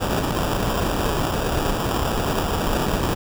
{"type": "noise with sample-and-hold", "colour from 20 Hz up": "pink", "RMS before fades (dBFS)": -22, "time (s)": [0, 3.15], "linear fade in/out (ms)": 20, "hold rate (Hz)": 2100, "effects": []}